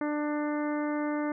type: harmonic tone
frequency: 297.2 Hz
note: D4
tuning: 21 cents sharp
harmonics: 1 / 2 / 3 / 4 / 5 / 6 / 7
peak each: -29 / -35 / -39 / -41 / -43 / -45 / -46 dBFS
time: 0.01-1.32 s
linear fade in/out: 2 ms
effects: none